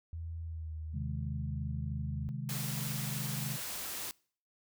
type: tone with pitch glide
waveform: sine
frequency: 82.41 to 78.69 Hz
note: E2 to D#2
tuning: 0 to +20 cents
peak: -38 dBFS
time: 0.13-2.29 s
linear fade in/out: 0 ms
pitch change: -80 cents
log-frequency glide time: 0.43-0.73 s
type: chord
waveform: sine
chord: Ab major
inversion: first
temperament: equal with one note detuned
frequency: 130.81 / 154.04 / 207.7 Hz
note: C3 / Eb3 / Ab3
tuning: 0 / -17 / 0 cents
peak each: -38 / -40 / -43 dBFS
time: 0.93-3.57 s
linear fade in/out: 20 ms
type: noise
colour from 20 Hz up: white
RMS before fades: -40 dBFS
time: 2.49-4.11 s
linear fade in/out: 0 ms
effects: noise-tail reverb RT60 0.5 s tail -25 dB re dry